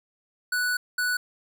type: tone bursts at uneven times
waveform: square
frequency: 1480 Hz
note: F#6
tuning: in tune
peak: -24 dBFS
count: 2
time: 0.52-0.77 / 0.98-1.17 s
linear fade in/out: 5 ms
effects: none